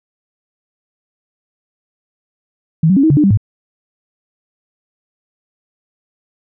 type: tone with pitch steps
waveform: sine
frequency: 160.5 / 189.7 / 275 / 317.8 / 142.2 / 299.5 / 197.1 / 104.9 Hz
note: E3 / F#3 / C#4 / D#4 / C#3 / D4 / G3 / G#2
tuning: -46 / +43 / -14 / +37 / +45 / +34 / +10 / +18 cents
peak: -7 dBFS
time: 2.83-3.374 s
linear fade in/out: 5 ms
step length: 68 ms
effects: none